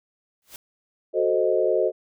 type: noise with exponential growth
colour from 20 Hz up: white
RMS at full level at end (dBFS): -36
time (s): 0.42-0.56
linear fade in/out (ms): 1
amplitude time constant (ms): 29
type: chord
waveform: sine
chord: F# diminished seventh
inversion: none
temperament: equal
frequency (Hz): 370 / 440 / 523.3 / 622.3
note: F#4 / A4 / C5 / Eb5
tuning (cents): 0 / 0 / 0 / 0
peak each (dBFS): -24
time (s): 1.13-1.92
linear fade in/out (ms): 50
effects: none